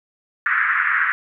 white band-pass noise, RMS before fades -19 dBFS, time 0.46-1.12 s, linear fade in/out 0 ms, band 1300 to 1900 Hz, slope 48 dB/octave, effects none

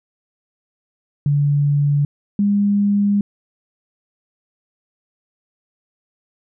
sine tone pair in turn, 144.1 / 202.9 Hz, D3 / G#3, -33 / -40 cents, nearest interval tritone, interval 593 cents, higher second, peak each -13 dBFS, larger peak neither, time 1.26-2.05 / 2.39-3.21 s, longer second, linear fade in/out 2 ms, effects none

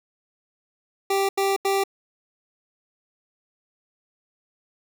25% pulse tone bursts, 392 Hz, G4, in tune, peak -16 dBFS, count 3, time 1.1-1.838 s, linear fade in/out 5 ms, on 190 ms, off 84 ms, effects none

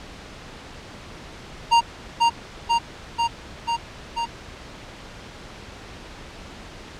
square tone with echo, 932.3 Hz, A#5, in tune, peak -13 dBFS, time 1.71-1.81 s, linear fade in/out 20 ms, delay 490 ms, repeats 5, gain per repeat -2 dB, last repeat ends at 4.26 s, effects pink hiss -40 dBFS RMS until 6.99 s + low-pass 5000 Hz 12 dB/octave

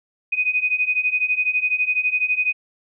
sine beating tone pair, 2489 / 2501 Hz, D#7 / D#7, 0 / +8 cents, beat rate 12 Hz, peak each -22 / -20 dBFS, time 0.32-2.53 s, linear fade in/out 10 ms, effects none

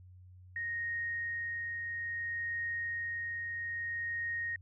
sine tone with tremolo, 1864.7 Hz, A#6, in tune, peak -33 dBFS, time 0.56-4.56 s, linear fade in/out 2 ms, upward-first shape triangle, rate 0.6 Hz, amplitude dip 30%, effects added 91 Hz sine -52 dBFS peak until 4.61 s

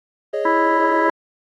triangle chord, Ab suspended fourth, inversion none, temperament equal, 415.3 / 554.4 / 622.3 Hz, Ab4 / Db5 / Eb5, 0 / 0 / 0 cents, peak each -22 dBFS, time 0.33-1.1 s, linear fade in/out 10 ms
harmonic tone, 329.6 Hz, E4, in tune, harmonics 1 / 3 / 4 / 5 / 6, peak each -21 / -17 / -27 / -24 / -30 dBFS, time 0.45-1.1 s, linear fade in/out 5 ms
effects AAC 32 kbps

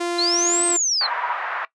sawtooth tone, 346.7 Hz, F4, 13 cents flat, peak -18 dBFS, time 0-0.77 s, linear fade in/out 10 ms
sine linear two-way sweep, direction up then down, 4000 to 8372 to 4000 Hz, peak -18 dBFS, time 0.18-1.07 s, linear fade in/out 10 ms, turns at 0.66 s
white band-pass noise, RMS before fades -27 dBFS, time 1.01-1.65 s, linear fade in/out 2 ms, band 730 to 1700 Hz, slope 24 dB/octave
sine tone bursts, 962 Hz, B5, 46 cents flat, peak -23 dBFS, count 4, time 1.1-1.336 s, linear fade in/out 10 ms, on 44 ms, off 20 ms
effects noise-tail reverb RT60 0.1 s tail -18 dB re dry + resampled to 22050 Hz

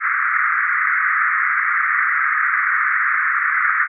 pink band-pass noise, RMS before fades -18 dBFS, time 0-3.88 s, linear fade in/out 50 ms, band 1200 to 2100 Hz, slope 96 dB/octave, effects none

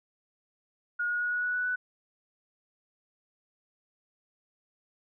sine tone with pitch steps, 1438 / 1446.3 / 1454.7 / 1463.1 / 1471.6 / 1480.1 / 1488.7 Hz, F#6 / F#6 / F#6 / F#6 / F#6 / F#6 / F#6, -50 / -40 / -30 / -20 / -10 / 0 / +10 cents, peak -27 dBFS, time 0.99-1.76 s, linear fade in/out 10 ms, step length 110 ms, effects none

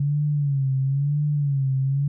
sine tone with vibrato, 140.6 Hz, C#3, 25 cents sharp, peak -19 dBFS, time 0-2.08 s, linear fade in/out 5 ms, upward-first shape sine, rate 1 Hz, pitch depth 94 cents each way, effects none

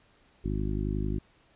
harmonic tone, 51.2 Hz, G#1, 24 cents flat, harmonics 1 / 2 / 3 / 4 / 5 / 6 / 7, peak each -31 / -34 / -36 / -37 / -38 / -39 / -39 dBFS, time 0.44-1.19 s, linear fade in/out 10 ms, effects pink hiss -63 dBFS RMS until 1.55 s + resampled to 8000 Hz

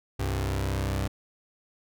sawtooth tone pair together, 65.3 / 97.84 Hz, C2 / G2, -3 / -3 cents, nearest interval perfect fifth, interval 700 cents, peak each -25 dBFS, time 0.19-1.08 s, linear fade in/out 10 ms, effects none

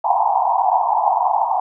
white band-pass noise, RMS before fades -17 dBFS, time 0.04-1.6 s, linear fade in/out 5 ms, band 700 to 980 Hz, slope 96 dB/octave, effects none

